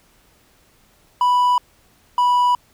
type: tone pair in turn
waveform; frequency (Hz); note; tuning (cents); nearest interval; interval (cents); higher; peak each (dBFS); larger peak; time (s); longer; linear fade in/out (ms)
triangle; 987 / 982.3; B5 / B5; -1 / -10; unison; 9; first; -11; neither; 1.21-1.58 / 2.18-2.55; neither; 2
effects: pink hiss -56 dBFS RMS until 2.73 s